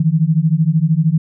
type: beating tone pair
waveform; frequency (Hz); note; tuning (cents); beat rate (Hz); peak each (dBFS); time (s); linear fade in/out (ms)
sine; 153.2 / 166.2; D#3 / E3; -27 / +15; 13; -14; 0-1.18; 5
effects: none